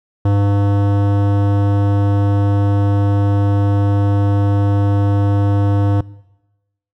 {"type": "tone with hard clipping", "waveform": "sine", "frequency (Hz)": 100.7, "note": "G2", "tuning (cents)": 47, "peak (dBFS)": -13, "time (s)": [0.25, 6.01], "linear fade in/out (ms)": 5, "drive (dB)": 17, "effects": ["noise-tail reverb RT60 1.0 s tail -22 dB re dry"]}